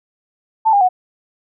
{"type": "tone with pitch steps", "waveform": "sine", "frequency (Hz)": [885, 806.9, 735.6], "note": ["A5", "G5", "F#5"], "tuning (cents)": [10, 50, -10], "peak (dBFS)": -9, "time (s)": [0.65, 0.89], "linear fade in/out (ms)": 20, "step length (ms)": 80, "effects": []}